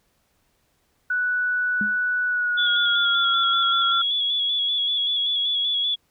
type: tone with pitch glide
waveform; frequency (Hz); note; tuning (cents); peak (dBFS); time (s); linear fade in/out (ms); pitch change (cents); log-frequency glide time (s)
sine; 1480 to 1372.9; F#6 to F6; 0 to -30; -20; 1.1-4.02; 5; -130; 2.26-3.38
type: tone with exponential decay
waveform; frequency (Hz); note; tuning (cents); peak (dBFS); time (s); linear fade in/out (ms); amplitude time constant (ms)
sine; 207.7; G#3; 0; -22; 1.81-1.99; 2; 38
type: tone with vibrato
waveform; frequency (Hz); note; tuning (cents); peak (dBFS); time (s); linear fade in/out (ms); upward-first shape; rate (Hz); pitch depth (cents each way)
sine; 3387; G#7; +33; -20; 2.57-5.96; 20; square; 5.2; 29
effects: pink hiss -67 dBFS RMS until 6.1 s